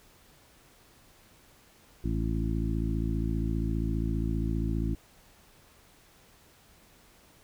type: harmonic tone with a mistuned harmonic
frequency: 55 Hz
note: A1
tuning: in tune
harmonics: 1 / 2 / 3 / 4 / 5 / 6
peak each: -30 / -33 / -35 / -36 / -37 / -38 dBFS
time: 2.04-4.95 s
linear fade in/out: 5 ms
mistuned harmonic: 6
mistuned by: +21 cents
effects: pink hiss -59 dBFS RMS until 7.43 s